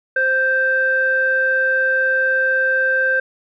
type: tone with low-pass filter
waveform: square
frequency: 523 Hz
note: C5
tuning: 1 cent flat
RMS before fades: -17 dBFS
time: 0.16-3.2 s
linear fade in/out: 5 ms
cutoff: 1500 Hz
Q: 9.7
effects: none